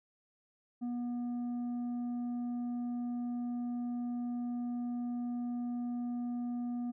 sine tone with tanh clipping, 242 Hz, B3, 35 cents flat, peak -35 dBFS, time 0.81-6.92 s, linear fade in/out 20 ms, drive 5 dB, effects none

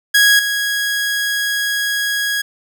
sawtooth tone with level steps, 1655 Hz, G#6, 6 cents flat, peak -5 / -13 dBFS, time 0.14-2.42 s, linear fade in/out 10 ms, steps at 0.39 s, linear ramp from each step 2 ms, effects none

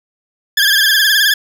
20% pulse tone with vibrato, 1661.2 Hz, G#6, in tune, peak -4 dBFS, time 0.57-1.34 s, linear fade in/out 5 ms, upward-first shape sine, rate 19 Hz, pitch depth 86 cents each way, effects none

